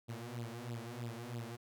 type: tone with flanger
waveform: sawtooth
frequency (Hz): 118.4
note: A#2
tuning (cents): +27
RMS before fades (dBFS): -44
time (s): 0.08-1.57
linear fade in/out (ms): 20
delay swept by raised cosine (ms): 0.24 to 5.94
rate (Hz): 3.1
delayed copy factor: +0.9
effects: none